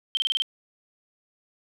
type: tone bursts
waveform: sine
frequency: 3136 Hz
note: G7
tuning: in tune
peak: -21 dBFS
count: 6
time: 0.15-0.421 s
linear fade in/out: 0 ms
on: 21 ms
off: 29 ms
effects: none